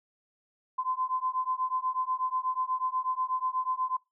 sine beating tone pair, 1023 / 1031.2 Hz, C6 / C6, -39 / -26 cents, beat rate 8.2 Hz, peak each -31 dBFS, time 0.78-3.97 s, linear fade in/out 10 ms, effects noise-tail reverb RT60 0.2 s tail -22 dB re dry

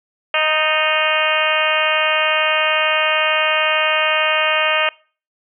harmonic tone with a mistuned harmonic, 311.1 Hz, D#4, in tune, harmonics 2 / 3 / 4 / 5 / 6 / 7 / 8 / 9 / 10, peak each -21 / -26 / -22 / -25 / -24 / -24 / -21 / -21 / -27 dBFS, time 0.34-4.89 s, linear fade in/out 2 ms, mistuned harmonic 6, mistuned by -29 cents, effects noise-tail reverb RT60 0.4 s tail -24 dB re dry

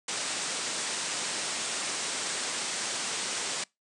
white low-pass noise, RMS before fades -33 dBFS, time 0.08-3.64 s, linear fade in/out 5 ms, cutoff 9100 Hz, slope 96 dB/octave, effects noise-tail reverb RT60 0.2 s tail -25 dB re dry + high-pass 200 Hz 12 dB/octave

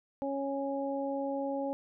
harmonic tone, 276.2 Hz, C#4, 6 cents flat, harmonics 1 / 2 / 3, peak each -35 / -34 / -39 dBFS, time 0.22-1.73 s, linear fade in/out 0 ms, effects none

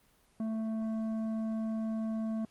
triangle tone with tanh clipping, 221.2 Hz, A3, 9 cents sharp, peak -33 dBFS, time 0.4-2.45 s, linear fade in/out 2 ms, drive 13 dB, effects pink hiss -67 dBFS RMS until 2.5 s + Opus 24 kbps

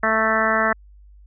harmonic tone with a mistuned harmonic, 220.7 Hz, A3, 5 cents sharp, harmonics 1 / 2 / 3 / 4 / 5 / 6 / 7 / 8 / 9, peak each -27 / -29 / -23 / -29 / -25 / -23 / -26 / -23 / -28 dBFS, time 0.03-0.73 s, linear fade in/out 5 ms, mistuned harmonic 9, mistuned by -17 cents, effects added 50 Hz sine -44 dBFS peak until 1.26 s

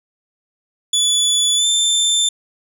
25% pulse tone with pitch glide, 3445 to 3558 Hz, A7 to A7, -37 to +19 cents, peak -9 dBFS, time 0.93-2.29 s, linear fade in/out 5 ms, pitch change +56 cents, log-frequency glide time 1.56-1.66 s, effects none

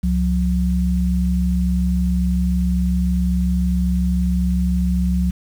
sine tone pair together, 67.27 / 180 Hz, C2 / F#3, +49 / -47 cents, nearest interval octave + perfect fourth, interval 1704 cents, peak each -18 dBFS, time 0.03-5.31 s, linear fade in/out 10 ms, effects 7-bit

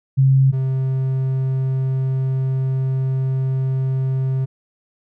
sine / triangle tone pair in turn, 134.1 / 132.18 Hz, C3 / C3, +43 / +18 cents, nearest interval unison, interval 25 cents, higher first, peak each -10 / -15 dBFS, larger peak first, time 0.17-0.52 / 0.52-4.46 s, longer second, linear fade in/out 20 ms, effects none

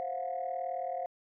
sine tone cluster, 528 / 684 / 723 Hz, C5 / F5 / F#5, +16 / -36 / -40 cents, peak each -38 / -37 / -35 dBFS, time 0-1.06 s, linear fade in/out 0 ms, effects tanh soft clip ceiling -26 dBFS

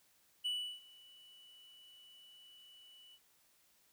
triangle tone with ADSR envelope, 2960 Hz, F#7, in tune, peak -32 dBFS, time 0.44-3.19 s, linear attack 18 ms, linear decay 340 ms, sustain -24 dB, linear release 48 ms, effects white hiss -71 dBFS RMS until 3.92 s

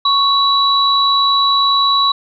sine tone pair together, 1108.7 / 3921 Hz, C#6 / B7, 0 / -13 cents, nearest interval octave + minor seventh, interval 2187 cents, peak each -13 dBFS, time 0.05-2.12 s, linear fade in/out 5 ms, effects none

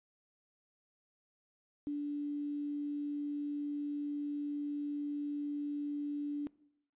sine tone with quantisation, 290.9 Hz, D4, 16 cents flat, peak -34 dBFS, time 1.87-6.47 s, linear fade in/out 0 ms, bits 10, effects noise-tail reverb RT60 0.8 s tail -21 dB re dry + resampled to 8000 Hz

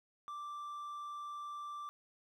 triangle tone, 1174.7 Hz, D6, in tune, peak -40 dBFS, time 0.28-1.89 s, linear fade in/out 0 ms, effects none

